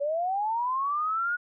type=linear sweep; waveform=sine; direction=up; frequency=554.4 to 1459 Hz; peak=-25 dBFS; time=0-1.37 s; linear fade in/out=20 ms; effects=none